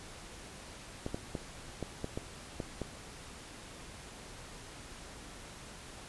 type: clicks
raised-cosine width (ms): 2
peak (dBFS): -22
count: 8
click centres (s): 1.064 / 1.145 / 1.352 / 1.827 / 2.044 / 2.175 / 2.602 / 2.817
effects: pink hiss -49 dBFS RMS until 6.08 s + resampled to 24000 Hz